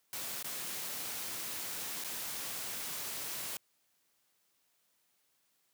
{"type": "noise with dropouts", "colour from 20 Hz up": "white", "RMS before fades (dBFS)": -40, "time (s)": [0.13, 3.57], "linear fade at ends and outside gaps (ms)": 1, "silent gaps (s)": [[0.427, 0.444], [2.039, 2.045]], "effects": ["white hiss -75 dBFS RMS until 5.73 s", "high-pass 100 Hz 12 dB/octave"]}